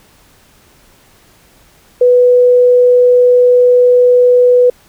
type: tone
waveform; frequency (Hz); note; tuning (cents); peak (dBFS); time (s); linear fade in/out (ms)
sine; 493.9; B4; 0; -4; 2.01-4.7; 5
effects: pink hiss -47 dBFS RMS until 4.88 s